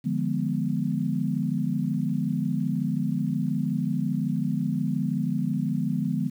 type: chord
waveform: sine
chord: D diminished seventh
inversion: none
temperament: equal with one note detuned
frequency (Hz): 149.05 / 174.61 / 207.7 / 246.9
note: D3 / F3 / Ab3 / Cb4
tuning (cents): +26 / 0 / 0 / 0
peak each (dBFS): -29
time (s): 0.04-6.3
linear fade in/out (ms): 20
effects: 9-bit